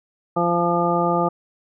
harmonic tone, 172.7 Hz, F3, 19 cents flat, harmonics 1 / 2 / 3 / 4 / 5 / 7, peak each -24 / -24 / -24 / -24 / -24 / -24 dBFS, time 0.36-1.29 s, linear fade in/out 10 ms, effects none

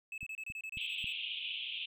triangle tone bursts, 2600 Hz, E7, 24 cents flat, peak -38 dBFS, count 12, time 0.12-1.125 s, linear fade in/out 2 ms, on 59 ms, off 27 ms
click train, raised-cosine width 5 ms, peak -37 dBFS, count 4, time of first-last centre 0.23-1.043 s, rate 3.69 Hz
pink band-pass noise, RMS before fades -40 dBFS, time 0.77-1.86 s, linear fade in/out 10 ms, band 2500 to 3500 Hz, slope 96 dB/octave
effects none

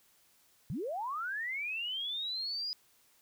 sine linear sweep, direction up, 111.1 to 4978 Hz, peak -34 dBFS, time 0.7-2.73 s, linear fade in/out 0 ms, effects white hiss -67 dBFS RMS until 3.21 s

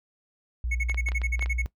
sine tone with pitch glide, 60 to 60.35 Hz, B1 to B1, -49 to -39 cents, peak -26 dBFS, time 0.64-1.66 s, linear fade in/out 0 ms, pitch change +10 cents, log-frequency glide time 1.44-1.49 s
triangle tone bursts, 2200 Hz, C#7, 14 cents flat, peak -24 dBFS, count 11, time 0.71-1.622 s, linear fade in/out 10 ms, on 42 ms, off 45 ms
clicks, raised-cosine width 0.3 ms, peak -21 dBFS, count 8, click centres 0.897 / 0.945 / 1.087 / 1.119 / 1.217 / 1.394 / 1.425 / 1.46 s
effects noise-tail reverb RT60 0.1 s tail -18 dB re dry

